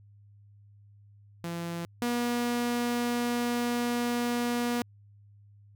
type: tone pair in turn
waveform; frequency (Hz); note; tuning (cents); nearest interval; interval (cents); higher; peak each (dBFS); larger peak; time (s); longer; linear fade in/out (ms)
sawtooth; 170 / 240.4; F3 / B3; -46 / -46; tritone; 600; second; -29 / -23; second; 1.44-1.85 / 2.02-4.82; second; 0
effects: added 102 Hz sine -53 dBFS peak until 5.75 s